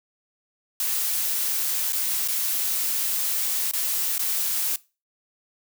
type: noise with dropouts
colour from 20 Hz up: blue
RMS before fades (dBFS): -25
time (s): 0.8-4.76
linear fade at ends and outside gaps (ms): 2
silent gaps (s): 1.924-1.93 / 2.277-2.284 / 3.713-3.735 / 4.181-4.193
effects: noise-tail reverb RT60 0.3 s tail -21 dB re dry

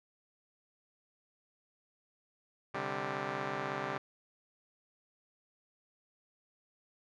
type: chord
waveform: 5% pulse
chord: C suspended second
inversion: none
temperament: just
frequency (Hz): 130.81 / 147.16 / 196.22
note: C3 / D3 / G3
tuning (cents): 0 / +4 / +2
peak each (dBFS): -29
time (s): 2.74-3.98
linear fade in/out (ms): 5
effects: low-pass 3000 Hz 12 dB/octave

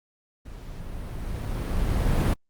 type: noise with level ramp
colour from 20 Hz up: brown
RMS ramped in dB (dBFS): -41 to -19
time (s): 0.45-2.34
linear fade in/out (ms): 10
effects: Opus 48 kbps

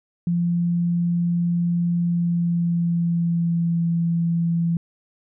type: tone with pitch glide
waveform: sine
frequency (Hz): 172.5 to 168.46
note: F3 to E3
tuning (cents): -21 to +38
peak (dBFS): -18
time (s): 0.27-4.77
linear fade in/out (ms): 2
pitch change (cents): -41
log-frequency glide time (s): 1.99-3.81
effects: none

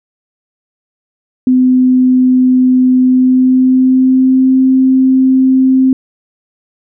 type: tone with pitch glide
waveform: sine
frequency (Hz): 254.9 to 261.5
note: C4 to C4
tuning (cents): -45 to -1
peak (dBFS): -5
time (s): 1.47-5.93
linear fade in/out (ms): 2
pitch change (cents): +44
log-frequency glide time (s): 3.01-4.6
effects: none

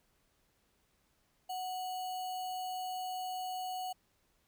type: tone with sample-and-hold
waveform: sine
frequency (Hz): 740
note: F#5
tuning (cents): 0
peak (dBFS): -36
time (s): 1.49-3.93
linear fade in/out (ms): 10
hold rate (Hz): 3675
effects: pink hiss -74 dBFS RMS until 4.47 s

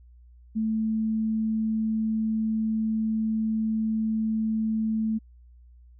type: tone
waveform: sine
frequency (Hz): 220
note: A3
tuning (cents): 0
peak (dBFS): -23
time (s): 0.55-5.19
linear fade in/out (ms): 20
effects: added 60 Hz sine -49 dBFS peak until 5.99 s

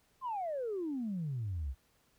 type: exponential sweep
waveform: sine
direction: down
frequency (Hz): 1082 to 61.1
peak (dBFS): -33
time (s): 0.21-1.75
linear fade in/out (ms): 50
effects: tanh soft clip ceiling -30 dBFS + pink hiss -71 dBFS RMS until 2.18 s

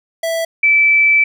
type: tone pair in turn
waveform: square / sine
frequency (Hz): 659.3 / 2317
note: E5 / D7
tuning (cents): 0 / -24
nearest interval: octave + minor seventh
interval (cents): 2176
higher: second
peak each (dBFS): -17 / -8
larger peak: second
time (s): 0.23-0.45 / 0.63-1.24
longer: second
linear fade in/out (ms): 5
effects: none

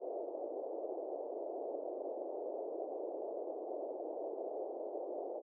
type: band-pass noise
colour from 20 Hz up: white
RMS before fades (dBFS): -42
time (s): 0-5.42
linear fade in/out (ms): 50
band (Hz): 340 to 680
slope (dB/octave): 48
effects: none

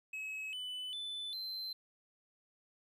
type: tone with pitch steps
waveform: triangle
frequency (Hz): 2566 / 2999 / 3505 / 4097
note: E7 / F#7 / A7 / C8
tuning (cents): -47 / +23 / -7 / -37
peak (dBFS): -38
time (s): 0.13-1.73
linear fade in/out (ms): 5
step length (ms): 400
effects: none

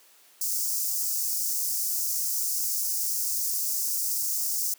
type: high-pass noise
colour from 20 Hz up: white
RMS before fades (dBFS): -28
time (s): 0.41-4.74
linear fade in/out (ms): 5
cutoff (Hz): 5100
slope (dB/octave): 48
effects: white hiss -57 dBFS RMS until 4.78 s + high-pass 300 Hz 12 dB/octave

